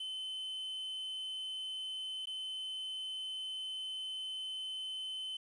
triangle tone with dropouts, 3055 Hz, G7, 45 cents flat, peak -37 dBFS, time 0-5.37 s, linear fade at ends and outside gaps 5 ms, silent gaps 2.257-2.27 s, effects resampled to 24000 Hz + 11-bit

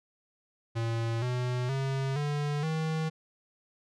square tone with pitch steps, 114.9 / 124.58 / 135.07 / 146.45 / 158.78 Hz, A#2 / B2 / C#3 / D3 / D#3, -25 / +15 / -45 / -5 / +35 cents, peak -29 dBFS, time 0.75-3.1 s, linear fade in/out 20 ms, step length 470 ms, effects low-pass 6000 Hz 12 dB/octave

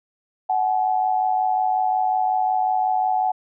sine tone pair together, 746 / 851.5 Hz, F#5 / G#5, +14 / +43 cents, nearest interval major second, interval 229 cents, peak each -19 / -23 dBFS, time 0.49-3.32 s, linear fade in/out 10 ms, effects none

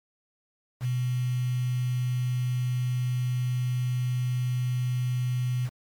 sine tone with quantisation, 125 Hz, B2, 21 cents sharp, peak -24 dBFS, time 0.8-5.7 s, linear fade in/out 50 ms, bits 7, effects MP3 96 kbps

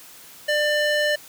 square tone with band-pass filter, 596 Hz, D5, 25 cents sharp, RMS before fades -21 dBFS, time 0.48-1.16 s, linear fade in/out 10 ms, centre 2100 Hz, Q 0.77, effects white hiss -45 dBFS RMS until 1.28 s + high-pass 80 Hz 12 dB/octave

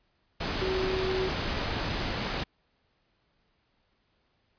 sine tone in noise, 376 Hz, F#4, 28 cents sharp, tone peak -28 dBFS, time 0.61-1.29 s, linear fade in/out 10 ms, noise pink, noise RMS -31 dBFS, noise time 0.4-2.44 s, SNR 0 dB, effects pink hiss -72 dBFS RMS until 4.58 s + resampled to 11025 Hz

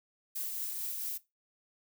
violet noise with tremolo, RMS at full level -36 dBFS, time 0.35-1.18 s, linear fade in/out 10 ms, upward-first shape triangle, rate 4.5 Hz, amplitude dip 30%, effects noise-tail reverb RT60 0.2 s tail -17 dB re dry

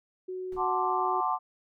sine tone, 370 Hz, F#4, in tune, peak -33 dBFS, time 0.28-1.21 s, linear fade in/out 10 ms
brown noise with exponential decay, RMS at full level -42 dBFS, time 0.52-0.8 s, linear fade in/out 1 ms, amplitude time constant 59 ms
sine chord, D dominant seventh, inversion first, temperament equal, 740 / 880 / 1046.5 / 1174.7 Hz, F#5 / A5 / C6 / D6, 0 / 0 / 0 / 0 cents, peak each -31 dBFS, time 0.56-1.39 s, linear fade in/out 50 ms
effects none

